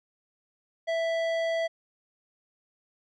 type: tone with low-pass filter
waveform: square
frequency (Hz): 660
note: E5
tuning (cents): +2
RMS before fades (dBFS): -28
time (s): 0.87-1.68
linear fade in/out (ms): 20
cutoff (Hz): 3400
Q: 0.77
effects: none